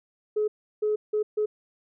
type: tone bursts at uneven times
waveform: sine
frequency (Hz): 424.5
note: G#4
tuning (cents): +38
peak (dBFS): -21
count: 4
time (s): 0.36-0.48 / 0.82-0.96 / 1.13-1.23 / 1.37-1.46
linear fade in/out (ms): 10
effects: tanh soft clip ceiling -17 dBFS